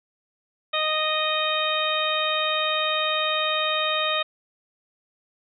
harmonic tone, 620 Hz, D#5, 6 cents flat, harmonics 1 / 2 / 3 / 4 / 5 / 6, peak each -28 / -27 / -32 / -29 / -31 / -27 dBFS, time 0.73-4.23 s, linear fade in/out 10 ms, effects none

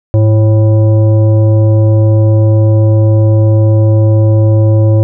sine tone with frequency modulation, 106.2 Hz, G#2, 39 cents sharp, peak -4 dBFS, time 0.14-5.03 s, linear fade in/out 0 ms, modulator 439 Hz, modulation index 0.52, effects none

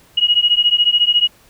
sine beating tone pair, 2888 / 2902 Hz, F#7 / F#7, -43 / -34 cents, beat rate 14 Hz, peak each -14 dBFS, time 0.17-1.28 s, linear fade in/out 10 ms, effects pink hiss -50 dBFS RMS until 1.49 s

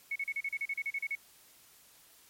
sine tone bursts, 2208 Hz, C#7, 7 cents flat, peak -31 dBFS, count 13, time 0.11-1.153 s, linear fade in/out 5 ms, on 47 ms, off 36 ms, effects white hiss -60 dBFS RMS until 2.29 s + MP3 64 kbps

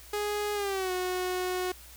sawtooth tone with pitch glide, 415.3 to 365.7 Hz, G#4 to F#4, 0 to -20 cents, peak -25 dBFS, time 0.13-1.72 s, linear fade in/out 5 ms, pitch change -220 cents, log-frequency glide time 0.54-0.92 s, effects added 60 Hz sine -52 dBFS peak until 1.96 s + white hiss -51 dBFS RMS until 1.96 s

